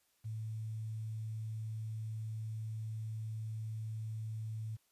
sine tone with quantisation, 110 Hz, A2, in tune, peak -38 dBFS, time 0.24-4.77 s, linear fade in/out 20 ms, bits 11, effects white hiss -75 dBFS RMS until 4.91 s + resampled to 32000 Hz

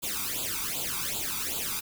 white noise with flanger, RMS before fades -32 dBFS, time 0.02-1.81 s, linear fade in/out 20 ms, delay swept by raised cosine 0.26 to 0.86 ms, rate 2.6 Hz, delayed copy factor +0.85, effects none

